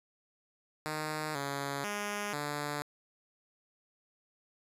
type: tone with pitch steps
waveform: 5% pulse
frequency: 154.1 / 140.3 / 206 / 146.7 Hz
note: D#3 / C#3 / G#3 / D3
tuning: -16 / +21 / -14 / -2 cents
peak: -23 dBFS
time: 0.86-2.82 s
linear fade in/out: 0 ms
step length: 490 ms
effects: resampled to 32000 Hz